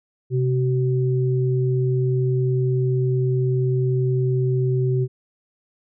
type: tone pair together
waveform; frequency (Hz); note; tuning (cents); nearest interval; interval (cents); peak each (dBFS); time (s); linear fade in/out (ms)
sine; 129.7 / 378.5; C3 / F#4; -15 / +39; octave + perfect fifth; 1854; -18 / -24; 0.3-5.08; 50
effects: none